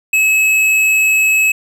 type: tone with tanh clipping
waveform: sine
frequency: 2579 Hz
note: E7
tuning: 39 cents flat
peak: -11 dBFS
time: 0.13-1.52 s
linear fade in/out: 5 ms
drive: 13 dB
effects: none